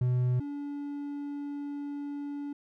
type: tone pair in turn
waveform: triangle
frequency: 124.9 / 286.9 Hz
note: B2 / D4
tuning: +20 / -40 cents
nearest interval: octave + major second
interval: 1440 cents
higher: second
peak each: -22 / -32 dBFS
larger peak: first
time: 0.01-0.4 / 0.4-2.53 s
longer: second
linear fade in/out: 5 ms
effects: none